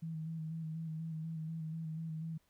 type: tone with vibrato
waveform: sine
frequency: 160.4 Hz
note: E3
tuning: 47 cents flat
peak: -38 dBFS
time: 0.02-2.38 s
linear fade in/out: 10 ms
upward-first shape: square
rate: 4.1 Hz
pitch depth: 27 cents each way
effects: pink hiss -75 dBFS RMS until 2.49 s